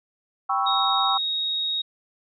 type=chord; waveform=sine; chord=C# half-diminished seventh; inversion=second; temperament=equal; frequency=784 / 987.8 / 1108.7 / 1318.5 Hz; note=G5 / B5 / C#6 / E6; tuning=0 / 0 / 0 / 0 cents; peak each=-25 / -30 / -25 / -26 dBFS; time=0.49-1.18 s; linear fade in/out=10 ms
type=tone; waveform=sine; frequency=3763 Hz; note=A#7; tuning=16 cents sharp; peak=-23 dBFS; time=0.66-1.82 s; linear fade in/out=10 ms
effects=none